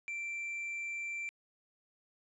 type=tone; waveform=triangle; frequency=2349 Hz; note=D7; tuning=in tune; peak=-35 dBFS; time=0.08-1.29 s; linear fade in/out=0 ms; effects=resampled to 22050 Hz